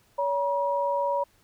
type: tone pair together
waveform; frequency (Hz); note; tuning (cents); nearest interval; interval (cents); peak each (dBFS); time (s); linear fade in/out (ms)
sine; 566 / 958; C#5 / A#5; +36 / +47; major sixth; 911; -26; 0.18-1.24; 10
effects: pink hiss -63 dBFS RMS until 1.43 s